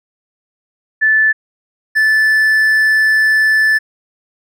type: tone pair in turn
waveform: sine / triangle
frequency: 1749 / 1749 Hz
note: A6 / A6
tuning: -11 / -11 cents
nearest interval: unison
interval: 0 cents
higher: neither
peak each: -8 / -7 dBFS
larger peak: second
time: 1.01-1.33 / 1.95-3.79 s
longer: second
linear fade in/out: 20 ms
effects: none